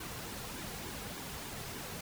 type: noise with flanger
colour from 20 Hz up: pink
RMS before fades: -43 dBFS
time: 0-2.01 s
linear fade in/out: 5 ms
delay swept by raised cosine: 1.5 to 3.4 ms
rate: 3.4 Hz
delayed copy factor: -0.55
effects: none